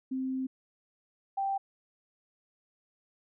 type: tone pair in turn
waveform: sine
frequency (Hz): 261.6 / 783.9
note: C4 / G5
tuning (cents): 0 / 0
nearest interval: octave + perfect fifth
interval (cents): 1900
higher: second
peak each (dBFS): -30 / -28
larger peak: second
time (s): 0.11-0.47 / 1.37-1.58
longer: first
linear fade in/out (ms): 10
effects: none